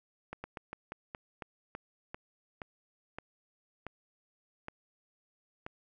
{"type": "slowing click train", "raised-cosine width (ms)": 0.5, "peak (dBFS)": -25, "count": 14, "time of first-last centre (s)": [0.33, 5.665], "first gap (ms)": 110, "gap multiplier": 1.2, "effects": []}